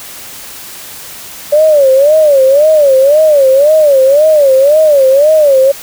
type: tone with vibrato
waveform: sine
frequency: 575 Hz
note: D5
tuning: 37 cents flat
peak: -3 dBFS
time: 1.52-5.72 s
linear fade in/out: 10 ms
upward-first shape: sine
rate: 1.9 Hz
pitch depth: 160 cents each way
effects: white hiss -28 dBFS RMS until 5.82 s